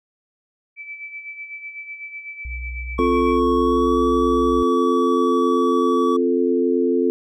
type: tone with tremolo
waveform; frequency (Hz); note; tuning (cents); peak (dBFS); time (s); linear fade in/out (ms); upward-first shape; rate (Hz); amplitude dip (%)
sine; 2314; D7; -26; -29; 0.76-3.4; 50; sine; 8; 60
type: tone with vibrato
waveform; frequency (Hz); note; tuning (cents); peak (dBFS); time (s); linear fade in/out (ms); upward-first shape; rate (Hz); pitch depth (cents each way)
sine; 61.74; B1; 0; -27; 2.45-4.63; 0; triangle; 17; 9
type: tone with pitch glide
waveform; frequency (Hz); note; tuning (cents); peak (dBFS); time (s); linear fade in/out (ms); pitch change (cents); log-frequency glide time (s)
triangle; 1105 to 1141.3; C#6 to D6; -6 to -50; -20; 2.98-6.17; 10; +56; 3.57-4.03
type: chord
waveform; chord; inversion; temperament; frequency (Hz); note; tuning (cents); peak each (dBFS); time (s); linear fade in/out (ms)
sine; F major; second; equal; 261.6 / 349.2 / 440; C4 / F4 / A4; 0 / 0 / 0; -20; 2.99-7.1; 0
effects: none